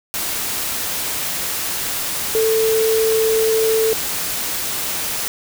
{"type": "tone in noise", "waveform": "sine", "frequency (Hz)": 443.3, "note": "A4", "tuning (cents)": 13, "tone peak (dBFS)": -14, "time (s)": [2.35, 3.93], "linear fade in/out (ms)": 0, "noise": "white", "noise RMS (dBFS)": -23, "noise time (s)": [0.14, 5.28], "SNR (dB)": 6, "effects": []}